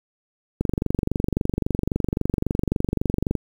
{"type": "click train", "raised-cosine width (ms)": 3, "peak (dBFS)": -8, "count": 66, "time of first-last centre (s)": [0.61, 3.353], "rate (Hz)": 23.7, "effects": ["7-bit"]}